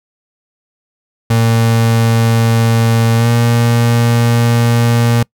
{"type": "tone with pitch glide", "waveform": "35% pulse", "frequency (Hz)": [114.6, 117.82], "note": ["A#2", "A#2"], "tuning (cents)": [-29, 19], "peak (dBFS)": -7, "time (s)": [1.3, 5.23], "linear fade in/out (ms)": 5, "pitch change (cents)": 48, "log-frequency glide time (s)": [3.16, 3.28], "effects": ["noise-tail reverb RT60 0.1 s tail -26 dB re dry"]}